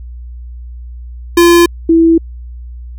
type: tone pair in turn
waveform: square / sine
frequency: 343.5 / 329.7 Hz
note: F4 / E4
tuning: -29 / 0 cents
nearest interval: minor second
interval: 71 cents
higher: first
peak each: -4 dBFS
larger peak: neither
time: 1.37-1.66 / 1.89-2.18 s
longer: neither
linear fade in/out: 5 ms
effects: added 60 Hz sine -25 dBFS peak until 2.98 s